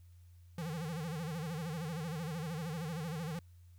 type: tone with vibrato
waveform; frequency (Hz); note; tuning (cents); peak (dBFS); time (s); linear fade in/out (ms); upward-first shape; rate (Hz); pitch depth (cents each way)
square; 161.4; E3; -36; -38; 0.58-3.39; 2; sine; 13; 150
effects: added 87 Hz sine -55 dBFS peak until 3.78 s + white hiss -75 dBFS RMS until 3.78 s